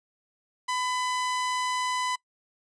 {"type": "tone", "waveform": "sawtooth", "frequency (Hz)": 1003, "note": "B5", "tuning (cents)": 26, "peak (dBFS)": -23, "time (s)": [0.68, 2.16], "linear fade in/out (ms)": 10, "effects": ["noise-tail reverb RT60 0.1 s tail -22 dB re dry", "resampled to 22050 Hz"]}